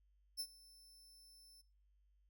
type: tone with ADSR envelope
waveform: sawtooth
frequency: 5300 Hz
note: E8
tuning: 9 cents sharp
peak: -36 dBFS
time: 0.37-1.62 s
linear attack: 30 ms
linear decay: 62 ms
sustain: -23 dB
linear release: 16 ms
effects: noise-tail reverb RT60 0.5 s tail -24 dB re dry + added 50 Hz sine -70 dBFS peak until 2.29 s